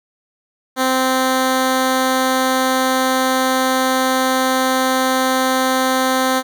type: tone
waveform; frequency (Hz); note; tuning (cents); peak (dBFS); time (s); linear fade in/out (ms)
10% pulse; 260; C4; -11; -6; 0.76-6.43; 50
effects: none